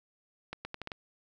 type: accelerating click train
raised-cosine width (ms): 0.3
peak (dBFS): -22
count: 6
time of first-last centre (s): 0.53-0.918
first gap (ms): 120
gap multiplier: 0.78
effects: none